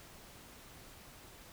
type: silence
effects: pink hiss -55 dBFS RMS until 1.52 s